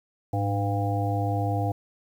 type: harmonic tone with a mistuned harmonic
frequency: 100 Hz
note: G2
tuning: 35 cents sharp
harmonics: 1 / 3 / 5 / 7 / 8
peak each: -25 / -32 / -34 / -31 / -33 dBFS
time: 0.33-1.72 s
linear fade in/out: 5 ms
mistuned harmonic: 1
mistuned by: +92 cents
effects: 9-bit